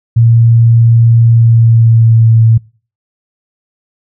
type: tone with pitch glide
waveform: sine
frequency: 115.9 to 113.12 Hz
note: A#2 to A2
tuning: -10 to +48 cents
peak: -3 dBFS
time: 0.16-2.58 s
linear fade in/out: 10 ms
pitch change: -42 cents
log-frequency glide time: 1.27-2.36 s
effects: noise-tail reverb RT60 0.4 s tail -25 dB re dry